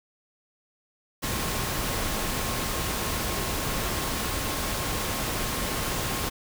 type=tone in noise; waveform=sine; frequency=1076 Hz; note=C6; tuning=48 cents sharp; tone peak=-40 dBFS; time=1.22-6.3 s; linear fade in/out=20 ms; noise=pink; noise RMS=-29 dBFS; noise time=1.22-6.3 s; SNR=-14 dB; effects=none